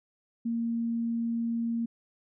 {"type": "tone", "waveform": "sine", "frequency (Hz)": 231.7, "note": "A#3", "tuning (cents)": -10, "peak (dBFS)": -27, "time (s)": [0.45, 1.86], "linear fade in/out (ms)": 10, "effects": []}